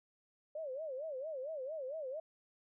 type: tone with vibrato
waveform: sine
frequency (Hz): 574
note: D5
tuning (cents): -40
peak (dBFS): -39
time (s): 0.55-2.2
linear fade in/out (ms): 5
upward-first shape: sine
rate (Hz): 4.4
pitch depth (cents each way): 210
effects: none